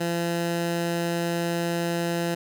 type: tone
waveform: 15% pulse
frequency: 170.5 Hz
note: F3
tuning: 41 cents flat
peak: -18 dBFS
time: 0-2.35 s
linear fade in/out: 10 ms
effects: none